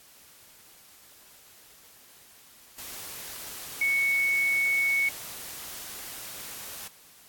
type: tone in noise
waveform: sine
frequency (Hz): 2217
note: C#7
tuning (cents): 0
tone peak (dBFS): -22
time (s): 3.81-5.09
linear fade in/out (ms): 5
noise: white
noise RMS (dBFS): -40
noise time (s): 2.78-6.88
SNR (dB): +15
effects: white hiss -54 dBFS RMS until 7.28 s + AAC 64 kbps